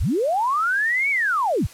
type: linear two-way sweep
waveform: sine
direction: up then down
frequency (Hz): 33 to 2296 to 33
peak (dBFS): -18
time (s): 0-1.67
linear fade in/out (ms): 10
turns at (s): 1.1
effects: white hiss -45 dBFS RMS until 1.73 s + low-pass 11000 Hz 12 dB/octave